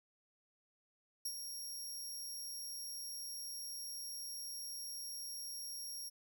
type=tone with ADSR envelope; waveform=20% pulse; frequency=5588 Hz; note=F8; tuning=in tune; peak=-31 dBFS; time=1.25-6.1 s; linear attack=7 ms; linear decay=58 ms; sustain=-7 dB; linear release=22 ms; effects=none